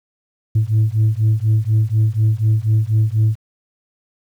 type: beating tone pair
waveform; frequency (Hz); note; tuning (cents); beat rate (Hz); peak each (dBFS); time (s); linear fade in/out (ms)
sine; 107.2 / 111.3; A2 / A2; -45 / +20; 4.1; -14; 0.55-3.36; 10
effects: tanh soft clip ceiling -9 dBFS + 8-bit